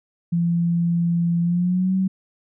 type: tone with pitch glide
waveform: sine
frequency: 170.5 to 189.18 Hz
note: F3 to F#3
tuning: -41 to +39 cents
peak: -17 dBFS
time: 0.32-2.08 s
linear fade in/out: 10 ms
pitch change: +180 cents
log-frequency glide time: 1.42-1.95 s
effects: none